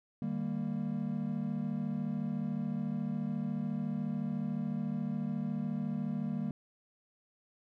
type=tone cluster; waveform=triangle; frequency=152.9 / 198.4 / 232.4 Hz; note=D#3 / G3 / A#3; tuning=-30 / +21 / -5 cents; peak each=-36 / -34 / -34 dBFS; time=0.22-6.51 s; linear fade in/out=2 ms; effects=tanh soft clip ceiling -21 dBFS